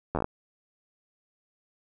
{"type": "slowing click train", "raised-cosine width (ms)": 1, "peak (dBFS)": -14, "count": 7, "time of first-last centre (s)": [0.15, 0.244], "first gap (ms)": 11, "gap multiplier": 1.14, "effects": []}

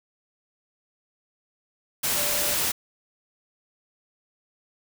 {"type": "tone in noise", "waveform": "sine", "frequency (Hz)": 587.3, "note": "D5", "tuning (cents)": 0, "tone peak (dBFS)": -34, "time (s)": [2.16, 2.55], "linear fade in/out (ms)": 10, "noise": "white", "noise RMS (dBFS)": -25, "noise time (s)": [2.03, 2.72], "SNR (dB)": -12, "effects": []}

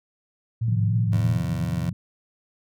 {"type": "tone with vibrato", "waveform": "sine", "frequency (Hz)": 110, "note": "A2", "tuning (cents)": 0, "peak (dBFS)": -21, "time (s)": [0.61, 1.39], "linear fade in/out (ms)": 10, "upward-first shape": "square", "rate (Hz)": 3.3, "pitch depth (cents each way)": 63}
{"type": "chord", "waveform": "sine", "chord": "F dominant seventh", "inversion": "first", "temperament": "equal", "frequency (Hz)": [110, 130.81, 155.56, 174.61], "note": ["A2", "C3", "Eb3", "F3"], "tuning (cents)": [0, 0, 0, 0], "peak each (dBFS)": [-31, -30, -31, -28], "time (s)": [0.68, 1.93], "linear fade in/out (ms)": 5}
{"type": "tone", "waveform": "20% pulse", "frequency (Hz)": 83.2, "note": "E2", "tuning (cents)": 17, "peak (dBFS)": -25, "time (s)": [1.12, 1.9], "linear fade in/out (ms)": 10}
{"effects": []}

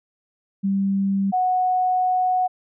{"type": "tone pair in turn", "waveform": "sine", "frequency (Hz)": [196, 736.4], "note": ["G3", "F#5"], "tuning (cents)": [0, -8], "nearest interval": "octave + major seventh", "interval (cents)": 2292, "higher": "second", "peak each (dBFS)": [-18, -17], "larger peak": "second", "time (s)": [[0.63, 1.32], [1.32, 2.48]], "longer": "second", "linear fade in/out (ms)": 20, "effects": []}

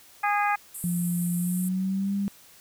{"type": "harmonic tone", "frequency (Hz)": 411.2, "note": "G#4", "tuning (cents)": -17, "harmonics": [2, 3, 4, 5, 6], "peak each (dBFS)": [-24, -28, -30, -32, -34], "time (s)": [0.23, 0.56], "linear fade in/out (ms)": 10}
{"type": "band-pass noise", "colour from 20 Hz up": "white", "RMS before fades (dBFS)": -38, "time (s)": [0.74, 1.69], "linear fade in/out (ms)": 10, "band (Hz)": [7700, 13000], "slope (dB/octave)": 96}
{"type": "tone with pitch glide", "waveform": "sine", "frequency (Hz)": [174.61, 199.42], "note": ["F3", "G3"], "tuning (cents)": [0, 30], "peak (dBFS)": -24, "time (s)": [0.84, 2.28], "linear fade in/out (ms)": 0, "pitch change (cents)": 230, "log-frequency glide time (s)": [1.36, 2.14]}
{"effects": ["white hiss -53 dBFS RMS until 2.6 s"]}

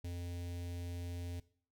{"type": "tone with notch filter", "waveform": "square", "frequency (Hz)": 87.31, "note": "F2", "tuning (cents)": 0, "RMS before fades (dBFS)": -42, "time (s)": [0.04, 1.4], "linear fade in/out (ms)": 5, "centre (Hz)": 1200, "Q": 0.75, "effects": ["noise-tail reverb RT60 0.5 s tail -19 dB re dry"]}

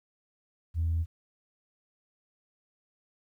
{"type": "tone", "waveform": "sine", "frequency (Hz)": 82.41, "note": "E2", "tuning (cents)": 0, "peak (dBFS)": -24, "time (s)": [0.74, 1.06], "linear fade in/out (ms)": 50, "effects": ["tanh soft clip ceiling -22 dBFS", "11-bit"]}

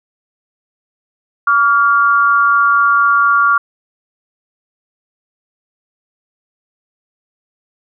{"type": "tone pair together", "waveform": "sine", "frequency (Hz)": [1144.2, 1400], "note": ["D6", "F6"], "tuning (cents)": [-45, 4], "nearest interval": "minor third", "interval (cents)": 349, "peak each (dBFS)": -11, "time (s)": [1.47, 3.58], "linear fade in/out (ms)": 5, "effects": []}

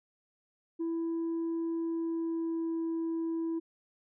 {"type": "tone with pitch glide", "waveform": "sine", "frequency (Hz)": [331.3, 329], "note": ["E4", "E4"], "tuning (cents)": [9, -3], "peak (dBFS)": -28, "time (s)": [0.79, 3.6], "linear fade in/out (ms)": 20, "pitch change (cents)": -12, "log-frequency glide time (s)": [1.76, 2.79], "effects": ["tanh soft clip ceiling -29 dBFS"]}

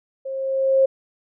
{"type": "tone with level ramp", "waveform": "sine", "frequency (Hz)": 535, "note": "C5", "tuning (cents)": 38, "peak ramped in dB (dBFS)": [-27, -11], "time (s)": [0.25, 0.86], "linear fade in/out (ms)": 10, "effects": []}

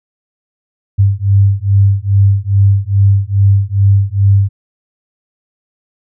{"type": "beating tone pair", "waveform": "sine", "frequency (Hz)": [98, 100.4], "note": ["G2", "G2"], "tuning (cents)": [0, 42], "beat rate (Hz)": 2.4, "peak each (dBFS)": -10, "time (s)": [0.98, 4.49], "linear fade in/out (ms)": 20, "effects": []}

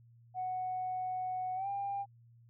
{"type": "tone with pitch glide", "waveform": "sine", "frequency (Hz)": [740, 797.7], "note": ["F#5", "G5"], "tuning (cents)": [0, 30], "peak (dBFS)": -33, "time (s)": [0.34, 2.06], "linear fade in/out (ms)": 50, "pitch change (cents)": 130, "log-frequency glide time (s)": [1.55, 1.68], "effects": ["tanh soft clip ceiling -29 dBFS", "added 117 Hz sine -58 dBFS peak until 2.49 s"]}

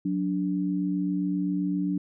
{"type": "tone pair together", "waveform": "sine", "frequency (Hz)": [183.1, 290.7], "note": ["F#3", "D4"], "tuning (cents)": [-18, -18], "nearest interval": "minor sixth", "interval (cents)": 800, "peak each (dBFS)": -27, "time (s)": [0.05, 1.98], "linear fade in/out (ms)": 5, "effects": []}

